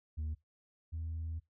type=tone pair in turn; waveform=sine; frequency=77.5 / 81.12 Hz; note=D#2 / E2; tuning=-6 / -27 cents; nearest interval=minor second; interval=79 cents; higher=second; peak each=-32 / -35 dBFS; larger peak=first; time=0.17-0.35 / 0.92-1.4 s; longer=second; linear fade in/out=20 ms; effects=noise-tail reverb RT60 0.2 s tail -23 dB re dry + tanh soft clip ceiling -34 dBFS